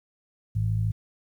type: harmonic tone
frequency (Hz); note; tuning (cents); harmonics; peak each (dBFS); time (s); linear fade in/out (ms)
53.5; A1; -48; 1 / 2 / 3; -33 / -23 / -34; 0.55-0.92; 10
effects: 10-bit